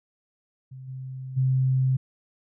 sine tone with level steps, 130.81 Hz, C3, in tune, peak -38 / -33 / -19 dBFS, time 0.71-1.97 s, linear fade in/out 10 ms, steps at 0.87 / 1.36 s, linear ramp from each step 20 ms, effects none

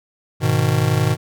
square chord, G# minor, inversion none, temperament just, 103.83 / 124.59 / 155.74 Hz, G#2 / B2 / D#3, 0 / +16 / +2 cents, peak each -21 / -19 / -21 dBFS, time 0.4-1.17 s, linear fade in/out 50 ms, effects none

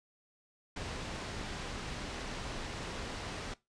pink low-pass noise, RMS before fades -41 dBFS, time 0.76-3.54 s, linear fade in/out 5 ms, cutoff 5500 Hz, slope 12 dB/octave, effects noise-tail reverb RT60 0.2 s tail -19 dB re dry + resampled to 22050 Hz

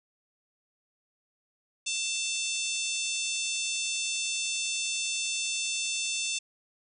harmonic tone with a mistuned harmonic, 890 Hz, A5, 20 cents sharp, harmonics 3 / 4 / 5 / 6 / 7 / 8 / 9 / 10, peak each -34 / -35 / -41 / -40 / -36 / -39 / -39 / -41 dBFS, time 1.86-6.39 s, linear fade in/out 10 ms, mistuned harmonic 10, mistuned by +28 cents, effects none

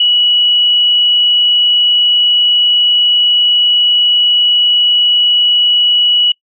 sine tone, 2932 Hz, F#7, 16 cents flat, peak -7 dBFS, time 0-6.32 s, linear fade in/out 5 ms, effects noise-tail reverb RT60 0.1 s tail -25 dB re dry

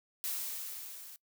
blue noise with level ramp, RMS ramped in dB -35 to -50 dBFS, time 0.24-1.16 s, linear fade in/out 0 ms, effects noise-tail reverb RT60 0.1 s tail -22 dB re dry

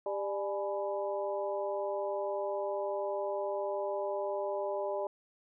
harmonic tone with a mistuned harmonic, 198.8 Hz, G3, 25 cents sharp, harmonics 2 / 3 / 4 / 5, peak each -37 / -34 / -40 / -43 dBFS, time 0.06-5.07 s, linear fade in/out 2 ms, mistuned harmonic 4, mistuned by +99 cents, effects none

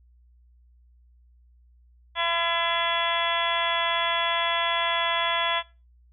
harmonic tone, 337.4 Hz, E4, 40 cents sharp, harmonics 2 / 3 / 4 / 5 / 6 / 7 / 8 / 9 / 10, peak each -31 / -28 / -34 / -32 / -31 / -37 / -36 / -39 / -28 dBFS, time 2.15-5.63 s, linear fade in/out 50 ms, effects noise-tail reverb RT60 0.3 s tail -21 dB re dry + added 60 Hz sine -54 dBFS peak until 6.12 s

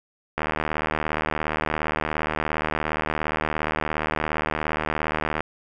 click train, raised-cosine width 0.5 ms, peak -9 dBFS, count 389, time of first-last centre 0.38-5.406 s, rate 77.2 Hz, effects none

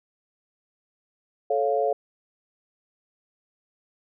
sine chord, A augmented, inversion none, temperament equal with one note detuned, 436.7 / 554.4 / 698.5 Hz, A4 / C#5 / E#5, -13 / 0 / 0 cents, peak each -25 dBFS, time 1.5-1.93 s, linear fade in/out 5 ms, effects none

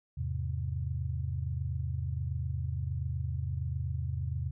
sine chord, E augmented, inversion none, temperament equal, 82.41 / 103.83 / 130.81 Hz, E2 / G#2 / B#2, 0 / 0 / 0 cents, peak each -34 / -38 / -35 dBFS, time 0.17-4.51 s, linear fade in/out 10 ms, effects none

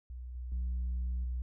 sine tone with level steps, 61.74 Hz, B1, in tune, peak -40 / -37 / -29 / -31 dBFS, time 0.1-1.42 s, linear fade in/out 0 ms, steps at 0.35 / 0.52 / 1.24 s, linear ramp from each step 2 ms, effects tanh soft clip ceiling -30 dBFS

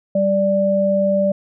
sine tone pair together, 195.64 / 587.3 Hz, G3 / D5, -3 / 0 cents, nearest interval octave + perfect fifth, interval 1903 cents, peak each -19 / -15 dBFS, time 0.15-1.32 s, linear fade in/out 5 ms, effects none

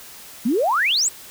sine exponential sweep, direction up, 208 to 8372 Hz, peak -16 dBFS, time 0.45-1.09 s, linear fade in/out 10 ms, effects white hiss -41 dBFS RMS until 1.3 s

